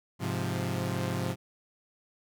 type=chord; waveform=sawtooth; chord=F minor; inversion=first; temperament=equal; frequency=103.83 / 130.81 / 174.61 Hz; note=Ab2 / C3 / F3; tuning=0 / 0 / 0 cents; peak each=-30 dBFS; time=0.19-1.36 s; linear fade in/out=50 ms; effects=none